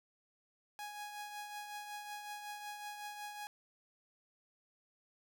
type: tone with tremolo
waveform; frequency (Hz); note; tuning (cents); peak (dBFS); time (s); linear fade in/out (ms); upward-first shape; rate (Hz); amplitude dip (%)
sawtooth; 830.6; G#5; 0; -38; 0.79-3.47; 0; triangle; 5.4; 50
effects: none